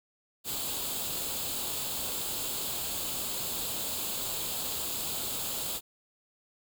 white noise with comb filter, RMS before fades -34 dBFS, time 0.44-5.81 s, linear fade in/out 50 ms, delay 0.26 ms, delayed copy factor +0.65, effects none

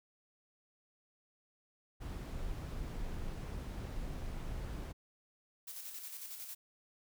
brown noise, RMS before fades -41 dBFS, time 2-4.93 s, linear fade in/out 20 ms
blue noise with tremolo, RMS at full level -45 dBFS, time 5.67-6.55 s, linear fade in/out 10 ms, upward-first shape square, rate 11 Hz, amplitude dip 40%
effects none

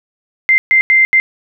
sine tone bursts at uneven times, 2086 Hz, C7, 6 cents flat, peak -6 dBFS, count 4, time 0.49-0.58 / 0.71-0.81 / 0.9-1.05 / 1.13-1.2 s, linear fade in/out 0 ms, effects none

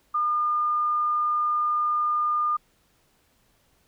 sine tone, 1211 Hz, D#6, 47 cents flat, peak -21 dBFS, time 0.14-2.57 s, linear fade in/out 10 ms, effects pink hiss -65 dBFS RMS until 3.87 s

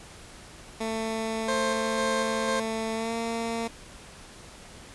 15% pulse tone with pitch glide, 222.8 to 229.5 Hz, A3 to A#3, +22 to -27 cents, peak -22 dBFS, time 0.8-3.68 s, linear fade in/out 10 ms, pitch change +51 cents, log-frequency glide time 2.94-3.13 s
20% pulse tone with tremolo, 528 Hz, C5, 16 cents sharp, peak -21 dBFS, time 1.48-2.6 s, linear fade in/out 5 ms, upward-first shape square, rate 2 Hz, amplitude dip 30%
effects pink hiss -47 dBFS RMS until 4.94 s + resampled to 24000 Hz

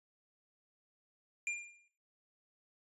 square tone with exponential decay, 2397 Hz, D7, 35 cents sharp, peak -33 dBFS, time 1.47-1.88 s, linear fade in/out 1 ms, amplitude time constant 87 ms, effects noise-tail reverb RT60 0.6 s tail -17 dB re dry + resampled to 24000 Hz

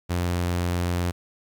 sawtooth tone, 87.9 Hz, F2, 12 cents sharp, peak -19 dBFS, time 0.09-1.12 s, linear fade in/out 20 ms, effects 10-bit

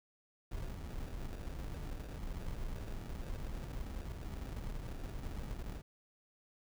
brown noise with sample-and-hold, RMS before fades -42 dBFS, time 0.51-5.82 s, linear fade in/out 10 ms, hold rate 1050 Hz, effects none

